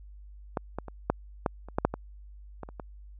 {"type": "clicks", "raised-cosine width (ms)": 1, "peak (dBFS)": [-14, -18, -26, -9, -11, -30, -11, -7, -18, -23, -30, -23], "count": 12, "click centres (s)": [0.572, 0.786, 0.883, 1.1, 1.462, 1.686, 1.785, 1.85, 1.94, 2.633, 2.689, 2.798], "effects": ["added 50 Hz sine -45 dBFS peak until 3.19 s"]}